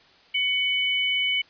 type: tone pair together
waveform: sine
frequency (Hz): 2238 / 3000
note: C#7 / F#7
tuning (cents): +16 / +23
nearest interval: perfect fourth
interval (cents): 507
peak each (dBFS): -24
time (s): 0.34-1.42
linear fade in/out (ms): 10
effects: white hiss -55 dBFS RMS until 1.49 s + resampled to 11025 Hz